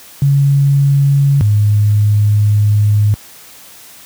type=tone pair in turn; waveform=sine; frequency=140 / 104.37 Hz; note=C#3 / G#2; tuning=+18 / +9 cents; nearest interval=perfect fourth; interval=509 cents; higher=first; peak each=-7 dBFS; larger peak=neither; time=0.22-1.41 / 1.41-3.14 s; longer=second; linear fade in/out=0 ms; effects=white hiss -38 dBFS RMS until 4.05 s + high-pass 60 Hz 12 dB/octave